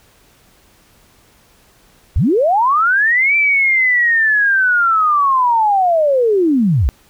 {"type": "linear two-way sweep", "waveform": "sine", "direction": "up then down", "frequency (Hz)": [49, 2349, 49], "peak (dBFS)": -10, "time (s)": [2.16, 6.89], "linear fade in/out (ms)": 0, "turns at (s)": 3.36, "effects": ["pink hiss -51 dBFS RMS until 7.09 s"]}